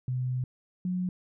sine tone pair in turn, 126.9 / 181.92 Hz, B2 / F#3, +47 / -29 cents, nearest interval tritone, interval 624 cents, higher second, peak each -27 / -27 dBFS, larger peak neither, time 0.08-0.44 / 0.85-1.09 s, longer first, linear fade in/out 2 ms, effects none

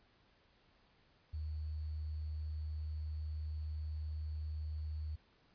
sine tone with sample-and-hold, 77 Hz, D#2, 17 cents flat, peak -38 dBFS, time 1.33-5.16 s, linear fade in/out 10 ms, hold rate 4410 Hz, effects pink hiss -70 dBFS RMS until 5.54 s + resampled to 11025 Hz

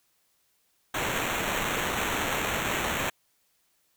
blue noise with sample-and-hold, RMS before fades -29 dBFS, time 0.94-3.1 s, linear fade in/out 5 ms, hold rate 4900 Hz, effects white hiss -70 dBFS RMS until 3.96 s

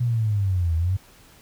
sine linear two-way sweep, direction down then up, 123.47 to 80 to 98 Hz, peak -19 dBFS, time 0-0.97 s, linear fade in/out 10 ms, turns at 0.76 s, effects pink hiss -52 dBFS RMS until 1.41 s

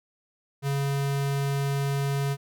square tone, 139.5 Hz, C#3, 11 cents sharp, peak -25 dBFS, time 0.62-2.37 s, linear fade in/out 50 ms, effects none

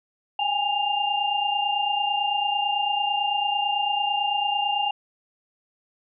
sine tone cluster, 801 / 830 / 2799 Hz, G5 / G#5 / F7, +37 / -1 / +3 cents, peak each -26 dBFS, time 0.39-4.91 s, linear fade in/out 5 ms, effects none

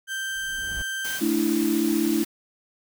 35% pulse tone, 1566 Hz, G6, 2 cents flat, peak -26 dBFS, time 0.07-1.21 s, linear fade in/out 50 ms
brown noise with exponential growth, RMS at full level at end -32 dBFS, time 0.08-0.82 s, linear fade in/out 1 ms, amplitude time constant 160 ms
white noise, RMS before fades -34 dBFS, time 1.04-2.25 s, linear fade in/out 10 ms
sine chord, A suspended fourth, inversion none, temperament equal, 220 / 293.7 / 329.6 Hz, A3 / D4 / E4, 0 / 0 / 0 cents, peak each -26 / -25 / -23 dBFS, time 1.21-2.24 s, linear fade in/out 10 ms
effects none

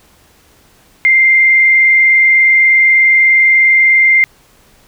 sine tone with vibrato, 2096 Hz, C7, 2 cents sharp, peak -5 dBFS, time 1.05-4.24 s, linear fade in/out 0 ms, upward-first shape square, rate 20 Hz, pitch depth 17 cents each way, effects pink hiss -48 dBFS RMS until 4.87 s

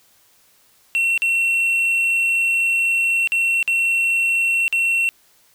triangle tone with dropouts, 2716 Hz, F7, 49 cents flat, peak -14 dBFS, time 0.95-5.09 s, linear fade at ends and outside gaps 0 ms, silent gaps 1.177-1.22 / 3.274-3.32 / 3.628-3.677 / 4.68-4.726 s, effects white hiss -56 dBFS RMS until 5.54 s

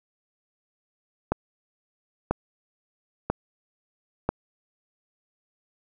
click train, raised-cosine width 1 ms, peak -8 dBFS, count 4, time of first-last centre 1.32-4.29 s, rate 1.01 Hz, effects none

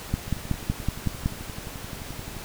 two click trains, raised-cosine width 5 ms, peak -24 / -11 dBFS, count 25 / 7, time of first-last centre 0.28-2.367 / 0.14-1.259 s, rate 11.5 / 5.36 Hz, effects pink hiss -39 dBFS RMS until 2.44 s

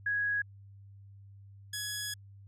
sine / 10% pulse tone pair in turn, 1661.2 / 1679.5 Hz, G#6 / G#6, 0 / +19 cents, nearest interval unison, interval 19 cents, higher second, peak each -28 / -26 dBFS, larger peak second, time 0.06-0.42 / 1.73-2.14 s, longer second, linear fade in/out 5 ms, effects added 99 Hz sine -50 dBFS peak until 2.47 s

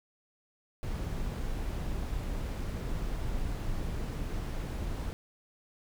brown noise, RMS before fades -34 dBFS, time 0.83-5.13 s, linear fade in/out 0 ms, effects none

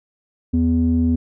square tone with low-pass filter, 82.41 Hz, E2, in tune, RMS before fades -17 dBFS, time 0.53-1.16 s, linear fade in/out 10 ms, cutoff 270 Hz, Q 6.7, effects none

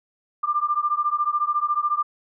sine beating tone pair, 1186 / 1200 Hz, D6 / D6, +17 / +37 cents, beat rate 14 Hz, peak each -23 / -23 dBFS, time 0.43-2.03 s, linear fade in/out 10 ms, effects none

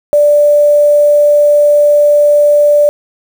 sine tone with quantisation, 587.3 Hz, D5, in tune, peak -4 dBFS, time 0.13-2.89 s, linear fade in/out 0 ms, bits 5, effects none

